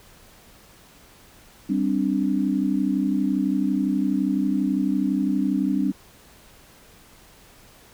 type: chord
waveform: sine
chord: G suspended fourth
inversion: none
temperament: equal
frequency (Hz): 196 / 261.6 / 293.7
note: G3 / C4 / D4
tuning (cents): 0 / 0 / 0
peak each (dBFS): -24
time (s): 1.69-5.92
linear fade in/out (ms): 10
effects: pink hiss -51 dBFS RMS until 7.93 s